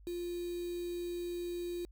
sine tone with quantisation, 349.2 Hz, F4, in tune, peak -36 dBFS, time 0.07-1.85 s, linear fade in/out 0 ms, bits 8, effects added 50 Hz sine -54 dBFS peak until 1.91 s

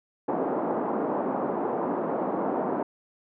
pink band-pass noise, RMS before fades -28 dBFS, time 0.28-2.83 s, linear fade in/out 5 ms, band 230 to 990 Hz, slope 24 dB/octave, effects none

